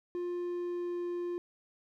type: tone with pitch glide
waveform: triangle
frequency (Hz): 352.4 to 350.4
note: F4 to F4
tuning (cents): +16 to +6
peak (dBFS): -31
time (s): 0.15-1.38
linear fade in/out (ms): 0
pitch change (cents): -10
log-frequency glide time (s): 0.28-1.05
effects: none